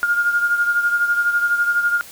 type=beating tone pair; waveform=sine; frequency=1414 / 1426 Hz; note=F6 / F6; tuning=+21 / +36 cents; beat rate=12 Hz; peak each=-16 / -23 dBFS; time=0.03-2.01 s; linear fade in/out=0 ms; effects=white hiss -40 dBFS RMS until 2.11 s